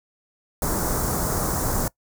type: band-stop noise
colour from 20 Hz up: pink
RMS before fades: -24 dBFS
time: 0.62-1.88 s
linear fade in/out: 2 ms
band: 1400 to 6000 Hz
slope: 24 dB/octave
effects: noise-tail reverb RT60 0.1 s tail -22 dB re dry